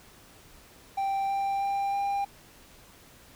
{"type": "tone with pitch steps", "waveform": "triangle", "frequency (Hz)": [784, 789, 794, 799.1], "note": ["G5", "G5", "G5", "G5"], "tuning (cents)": [0, 11, 22, 33], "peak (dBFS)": -24, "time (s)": [0.97, 2.25], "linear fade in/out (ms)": 10, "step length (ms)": 320, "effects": ["pink hiss -54 dBFS RMS until 3.35 s"]}